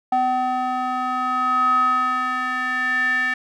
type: tone with band-pass filter sweep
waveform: square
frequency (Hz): 253.7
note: B3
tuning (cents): +47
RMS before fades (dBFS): -21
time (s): 0.12-3.34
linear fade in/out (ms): 5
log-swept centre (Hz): 840 to 1900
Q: 7.7
effects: none